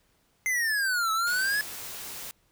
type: exponential two-way sweep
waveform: square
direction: down then up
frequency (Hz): 2093 to 1294 to 1720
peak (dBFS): -25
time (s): 0.46-1.61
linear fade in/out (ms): 0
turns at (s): 1.12
type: noise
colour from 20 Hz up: white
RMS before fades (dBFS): -39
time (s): 1.27-2.31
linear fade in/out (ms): 0
effects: pink hiss -68 dBFS RMS until 2.51 s